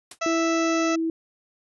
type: noise with exponential decay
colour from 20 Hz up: white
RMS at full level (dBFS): -33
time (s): 0.11-0.19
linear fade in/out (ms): 5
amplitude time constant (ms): 16
type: harmonic tone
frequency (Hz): 659.3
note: E5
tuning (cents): 0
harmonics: 1 / 2 / 3 / 4 / 5 / 6 / 7 / 8 / 9 / 10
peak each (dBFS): -27 / -28 / -34 / -33 / -43 / -41 / -45 / -41 / -37 / -41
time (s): 0.21-0.96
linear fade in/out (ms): 10
type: tone with pitch glide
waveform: sine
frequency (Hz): 329.6 to 326.2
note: E4 to E4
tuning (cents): 0 to -18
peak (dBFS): -22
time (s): 0.26-1.1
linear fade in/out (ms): 2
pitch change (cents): -18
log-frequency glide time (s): 0.51-0.86
effects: resampled to 24000 Hz

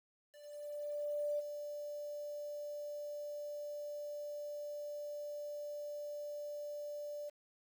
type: tone with ADSR envelope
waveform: sine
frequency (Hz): 588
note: D5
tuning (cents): +2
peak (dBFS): -33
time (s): 0.29-7.3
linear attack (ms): 1100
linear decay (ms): 19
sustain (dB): -8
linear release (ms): 15
effects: 10-bit

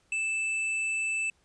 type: tone with tanh clipping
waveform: triangle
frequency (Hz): 2637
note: E7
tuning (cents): 0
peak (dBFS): -29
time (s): 0.12-1.3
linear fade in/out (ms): 2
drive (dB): 15
effects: pink hiss -68 dBFS RMS until 1.44 s + resampled to 22050 Hz

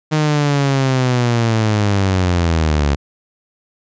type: linear sweep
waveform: sawtooth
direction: down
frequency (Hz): 155.56 to 69.3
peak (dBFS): -9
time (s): 0.11-2.96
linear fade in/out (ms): 20
effects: resampled to 16000 Hz

